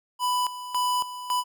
square tone with tremolo, 993 Hz, B5, 9 cents sharp, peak -23 dBFS, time 0.19-1.44 s, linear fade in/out 50 ms, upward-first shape square, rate 1.8 Hz, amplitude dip 75%, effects none

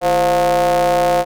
square ring-modulated tone, 92.5 Hz, F#2, in tune, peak -10 dBFS, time 0.01-1.25 s, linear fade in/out 50 ms, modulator 616 Hz, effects none

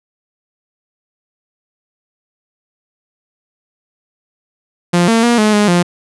sawtooth tone with pitch steps, 174.7 / 227.7 / 237.9 / 213.1 / 207.9 / 175.2 Hz, F3 / A#3 / A#3 / G#3 / G#3 / F3, +1 / -40 / +35 / +45 / +2 / +6 cents, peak -5 dBFS, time 4.93-5.83 s, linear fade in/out 10 ms, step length 150 ms, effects resampled to 24000 Hz

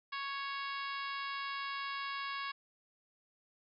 harmonic tone, 554.4 Hz, C#5, in tune, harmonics 2 / 3 / 4 / 5 / 6 / 7 / 8 / 9, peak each -40 / -44 / -46 / -48 / -50 / -51 / -52 / -53 dBFS, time 0.12-2.52 s, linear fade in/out 10 ms, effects none

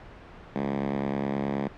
5% pulse tone with high-pass filter, 69.5 Hz, C#2, 5 cents sharp, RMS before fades -29 dBFS, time 0.56-1.68 s, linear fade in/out 0 ms, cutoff 180 Hz, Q 3.2, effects pink hiss -46 dBFS RMS until 1.77 s + low-pass 2000 Hz 12 dB/octave

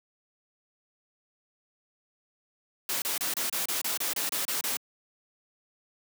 white noise bursts, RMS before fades -30 dBFS, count 12, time 2.89-4.769 s, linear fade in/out 2 ms, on 130 ms, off 29 ms, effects high-pass 200 Hz 12 dB/octave

